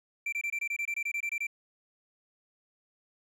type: tone bursts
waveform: triangle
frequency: 2349 Hz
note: D7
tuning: in tune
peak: -28 dBFS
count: 14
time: 0.26-1.469 s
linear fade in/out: 5 ms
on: 65 ms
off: 23 ms
effects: none